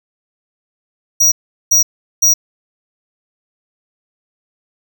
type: tone bursts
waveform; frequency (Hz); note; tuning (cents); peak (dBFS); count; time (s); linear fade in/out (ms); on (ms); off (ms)
square; 5760; F#8; -47; -8; 3; 1.2-2.34; 10; 120; 390
effects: none